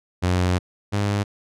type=tone pair in turn; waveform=sawtooth; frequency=90.4 / 101.94 Hz; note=F#2 / G#2; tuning=-40 / -32 cents; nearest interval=major second; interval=208 cents; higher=second; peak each=-14 / -16 dBFS; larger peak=first; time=0.22-0.59 / 0.92-1.24 s; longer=first; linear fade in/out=20 ms; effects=low-pass 8000 Hz 12 dB/octave